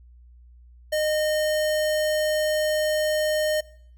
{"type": "tone", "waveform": "square", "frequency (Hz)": 613, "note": "D#5", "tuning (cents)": -26, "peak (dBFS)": -22, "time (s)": [0.92, 3.61], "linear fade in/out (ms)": 10, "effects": ["noise-tail reverb RT60 0.6 s tail -20 dB re dry", "added 60 Hz sine -47 dBFS peak until 3.97 s"]}